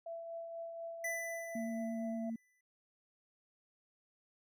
sine tone with tremolo, 668 Hz, E5, 23 cents sharp, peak -40 dBFS, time 0.06-2.3 s, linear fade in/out 5 ms, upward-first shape triangle, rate 4.1 Hz, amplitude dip 40%
square tone with exponential decay, 1994 Hz, B6, 16 cents sharp, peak -36 dBFS, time 1.04-2.61 s, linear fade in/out 5 ms, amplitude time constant 340 ms
sine tone with vibrato, 228.7 Hz, A#3, 33 cents flat, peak -37 dBFS, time 1.55-2.36 s, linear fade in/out 5 ms, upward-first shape sine, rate 8.7 Hz, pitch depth 14 cents each way
effects none

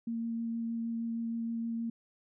sine tone with vibrato, 230 Hz, A#3, 23 cents flat, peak -32 dBFS, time 0.07-1.9 s, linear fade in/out 5 ms, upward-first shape sine, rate 6.4 Hz, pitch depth 9 cents each way, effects none

